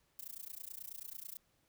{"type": "noise with amplitude modulation", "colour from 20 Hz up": "violet", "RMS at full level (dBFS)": -44, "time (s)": [0.19, 1.37], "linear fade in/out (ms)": 0, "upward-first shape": "sine", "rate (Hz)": 29.2, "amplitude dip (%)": 100, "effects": ["pink hiss -75 dBFS RMS until 1.68 s"]}